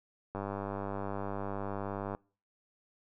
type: click train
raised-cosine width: 1 ms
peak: -23 dBFS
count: 180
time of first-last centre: 0.35-2.149 s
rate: 99.5 Hz
effects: noise-tail reverb RT60 0.4 s tail -25 dB re dry